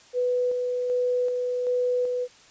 sine tone with tremolo, 495.5 Hz, B4, 6 cents sharp, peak -21 dBFS, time 0.13-2.28 s, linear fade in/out 50 ms, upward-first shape square, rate 1.3 Hz, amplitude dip 30%, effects white hiss -53 dBFS RMS until 2.5 s + resampled to 16000 Hz

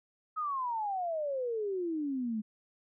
sine exponential sweep, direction down, 1286 to 209.5 Hz, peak -31 dBFS, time 0.36-2.42 s, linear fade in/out 20 ms, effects none

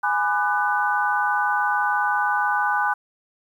sine chord, G# half-diminished seventh, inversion none, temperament just, 830.6 / 996.7 / 1196.1 / 1495.1 Hz, G#5 / B5 / D6 / F#6, 0 / +16 / +31 / +18 cents, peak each -23 / -26 / -27 / -23 dBFS, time 0.03-2.94 s, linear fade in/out 10 ms, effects 9-bit

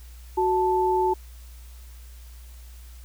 sine tone pair together, 370 / 880 Hz, F#4 / A5, 0 / 0 cents, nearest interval octave + minor third, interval 1500 cents, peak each -22 dBFS, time 0.37-1.14 s, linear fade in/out 10 ms, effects added 60 Hz sine -41 dBFS peak until 3.04 s + white hiss -54 dBFS RMS until 3.04 s

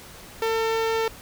sawtooth tone with notch filter, 449.5 Hz, A4, 37 cents sharp, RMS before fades -24 dBFS, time 0.42-1.08 s, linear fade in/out 2 ms, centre 10000 Hz, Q 0.5, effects pink hiss -44 dBFS RMS until 1.21 s

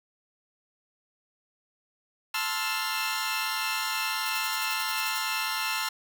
15% pulse chord, F major seventh, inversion first, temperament equal with one note detuned, 880 / 1046.5 / 1318.5 / 1408.3 Hz, A5 / C6 / E6 / F6, 0 / 0 / 0 / +14 cents, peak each -27 dBFS, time 2.34-5.89 s, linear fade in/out 5 ms
blue noise bursts, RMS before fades -37 dBFS, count 11, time 4.26-5.184 s, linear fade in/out 2 ms, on 34 ms, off 55 ms
effects none

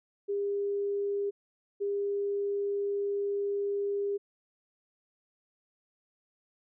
sine tone pair in turn, 403 / 403 Hz, G4 / G4, +48 / +48 cents, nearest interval unison, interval 0 cents, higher neither, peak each -28 dBFS, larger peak neither, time 0.28-1.31 / 1.8-4.18 s, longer second, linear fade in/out 20 ms, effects none

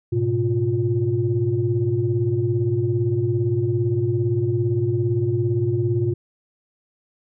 sine tone cluster, 106.9 / 124.5 / 352.1 Hz, A2 / B2 / F4, -49 / +14 / +14 cents, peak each -22 dBFS, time 0.12-6.14 s, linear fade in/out 10 ms, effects tanh soft clip ceiling -8 dBFS

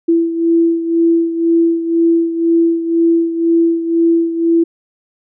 sine beating tone pair, 333.2 / 335.2 Hz, E4 / E4, +19 / +29 cents, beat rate 2 Hz, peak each -11 / -17 dBFS, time 0.08-4.64 s, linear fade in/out 10 ms, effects none

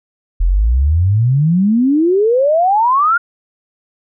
sine exponential sweep, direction up, 40.03 to 1442 Hz, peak -9 dBFS, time 0.4-3.18 s, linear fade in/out 10 ms, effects none

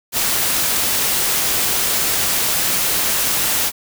white noise, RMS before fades -18 dBFS, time 0.12-3.72 s, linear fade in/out 50 ms, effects none

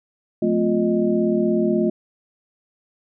sine tone cluster, 179.4 / 219 / 255.5 / 353.3 / 620 Hz, F3 / A3 / C4 / F4 / D#5, +47 / -8 / -41 / +20 / -6 cents, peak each -28 / -20 / -28 / -20 / -26 dBFS, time 0.42-1.9 s, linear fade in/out 5 ms, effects none

